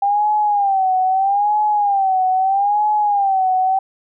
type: tone with vibrato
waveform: sine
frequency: 794 Hz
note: G5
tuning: 22 cents sharp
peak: -13 dBFS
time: 0.02-3.79 s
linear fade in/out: 5 ms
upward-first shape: sine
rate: 0.78 Hz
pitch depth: 110 cents each way
effects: none